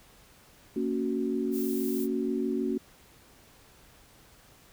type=chord; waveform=sine; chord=F# major; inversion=first; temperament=just; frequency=231.2 / 277.5 / 370 Hz; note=A#3 / C#4 / F#4; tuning=-14 / +2 / 0 cents; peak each=-31 dBFS; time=0.76-2.78 s; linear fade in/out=5 ms
type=noise; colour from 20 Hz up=violet; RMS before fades=-40 dBFS; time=1.51-2.08 s; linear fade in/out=50 ms
effects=pink hiss -57 dBFS RMS until 4.72 s